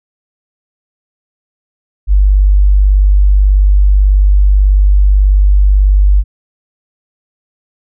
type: tone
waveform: sine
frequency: 49.14 Hz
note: G1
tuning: 5 cents sharp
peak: -4 dBFS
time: 2.07-6.24 s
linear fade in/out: 50 ms
effects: none